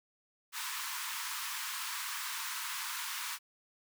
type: high-pass noise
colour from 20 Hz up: pink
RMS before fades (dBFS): -39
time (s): 0.52-3.39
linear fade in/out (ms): 50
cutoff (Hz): 920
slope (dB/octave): 96
effects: none